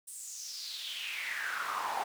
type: noise with high-pass filter sweep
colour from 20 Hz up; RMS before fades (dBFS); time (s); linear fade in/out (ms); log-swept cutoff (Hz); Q
brown; -38; 0.07-2.04; 10; 9200 to 770; 5.1
effects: none